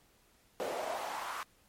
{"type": "noise with high-pass filter sweep", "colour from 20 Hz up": "brown", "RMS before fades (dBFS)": -38, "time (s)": [0.6, 1.43], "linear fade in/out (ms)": 0, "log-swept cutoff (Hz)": [490, 1200], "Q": 3.1, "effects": ["pink hiss -67 dBFS RMS until 1.68 s", "MP3 64 kbps"]}